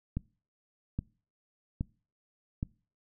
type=click train; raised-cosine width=5 ms; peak=-19 dBFS; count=4; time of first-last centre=0.17-2.629 s; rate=1.22 Hz; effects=noise-tail reverb RT60 0.4 s tail -24 dB re dry